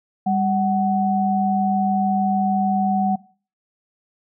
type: tone pair together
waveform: sine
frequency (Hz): 198.3 / 747.8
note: G3 / F#5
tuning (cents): +20 / +18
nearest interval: octave + major seventh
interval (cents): 2298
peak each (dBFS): -20 / -19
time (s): 0.26-3.16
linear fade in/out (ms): 10
effects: noise-tail reverb RT60 0.4 s tail -20 dB re dry